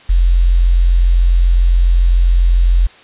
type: tone with quantisation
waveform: sine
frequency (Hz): 43.67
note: F1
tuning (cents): +1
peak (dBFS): -7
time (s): 0.09-2.87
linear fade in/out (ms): 10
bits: 6
effects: white hiss -42 dBFS RMS until 3.03 s + resampled to 8000 Hz